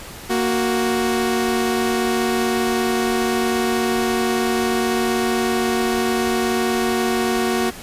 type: tone pair together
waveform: sawtooth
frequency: 233.1 / 370 Hz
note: A#3 / F#4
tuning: 0 / 0 cents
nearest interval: minor sixth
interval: 800 cents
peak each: -17 / -16 dBFS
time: 0.29-7.71 s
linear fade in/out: 20 ms
effects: pink hiss -36 dBFS RMS until 7.82 s + resampled to 32000 Hz